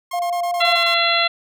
sawtooth tone bursts, 1070 Hz, C6, 38 cents sharp, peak -25 dBFS, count 8, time 0.11-0.943 s, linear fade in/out 5 ms, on 84 ms, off 23 ms
sine tone with vibrato, 698.5 Hz, F5, in tune, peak -19 dBFS, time 0.13-0.77 s, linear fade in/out 10 ms, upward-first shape sine, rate 5.8 Hz, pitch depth 9 cents each way
harmonic tone, 680 Hz, F5, 46 cents flat, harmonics 1 / 2 / 3 / 4 / 5 / 6, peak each -22 / -22 / -22 / -22 / -22 / -22 dBFS, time 0.6-1.28 s, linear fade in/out 10 ms
effects none

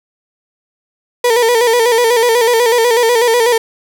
35% pulse tone with vibrato, 469.6 Hz, A#4, 13 cents sharp, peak -7 dBFS, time 1.24-3.58 s, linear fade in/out 5 ms, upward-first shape square, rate 8.1 Hz, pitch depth 65 cents each way, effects 8-bit

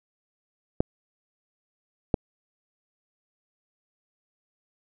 clicks, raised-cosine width 2 ms, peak -7 dBFS, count 2, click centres 0.805 / 2.142 s, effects none

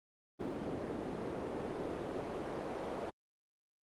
pink noise with band-pass filter sweep, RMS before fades -40 dBFS, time 0.39-3.11 s, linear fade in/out 20 ms, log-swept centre 340 to 510 Hz, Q 1.3, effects Opus 32 kbps

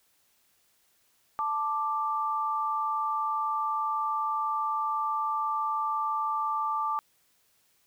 sine tone pair together, 880.1 / 1178 Hz, A5 / D6, 0 / +5 cents, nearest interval perfect fourth, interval 505 cents, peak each -31 / -28 dBFS, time 1.39-6.99 s, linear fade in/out 0 ms, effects white hiss -68 dBFS RMS until 7.86 s

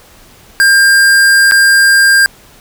square tone with dropouts, 1600 Hz, G6, 35 cents sharp, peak -5 dBFS, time 0.6-2.26 s, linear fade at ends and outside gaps 0 ms, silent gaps 1.512-1.52 s, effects pink hiss -41 dBFS RMS until 2.6 s

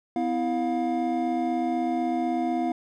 triangle tone cluster, 252.4 / 328.4 / 709 Hz, B3 / E4 / F5, +38 / -6 / +26 cents, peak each -26 dBFS, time 0.16-2.72 s, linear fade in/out 2 ms, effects none

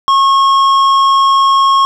triangle tone with tanh clipping, 1089 Hz, C#6, 31 cents flat, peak -8 dBFS, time 0.08-1.85 s, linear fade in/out 0 ms, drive 14 dB, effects none

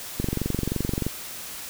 click train, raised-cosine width 3 ms, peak -12 dBFS, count 21, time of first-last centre 0.2-1.066 s, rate 23.1 Hz, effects white hiss -37 dBFS RMS until 1.69 s

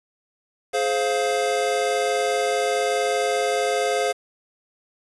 square chord, F minor, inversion first, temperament equal with one note detuned, 423.3 / 523.3 / 698.5 Hz, Ab4 / C5 / F5, +33 / 0 / 0 cents, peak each -26 / -25 / -25 dBFS, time 0.73-4.13 s, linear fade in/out 20 ms, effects resampled to 24000 Hz + 7-bit

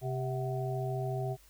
harmonic tone with a mistuned harmonic, 130.5 Hz, C3, 4 cents flat, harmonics 1 / 3 / 5 / 6, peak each -33 / -38 / -40 / -41 dBFS, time 0.01-1.37 s, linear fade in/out 50 ms, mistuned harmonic 6, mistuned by -83 cents, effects added 50 Hz sine -60 dBFS peak until 1.49 s + white hiss -62 dBFS RMS until 1.49 s

